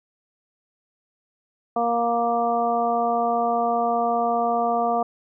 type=harmonic tone; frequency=234.9 Hz; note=A#3; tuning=13 cents sharp; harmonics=1 / 2 / 3 / 4 / 5; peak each=-29 / -27 / -21 / -32 / -28 dBFS; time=1.76-5.03 s; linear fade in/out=5 ms; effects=none